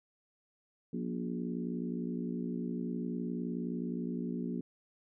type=harmonic tone with a mistuned harmonic; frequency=59.5 Hz; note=A#1; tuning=36 cents sharp; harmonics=3 / 4 / 5 / 6 / 7; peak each=-38 / -37 / -43 / -44 / -47 dBFS; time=0.93-4.61 s; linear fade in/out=5 ms; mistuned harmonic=5; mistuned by=-47 cents; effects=none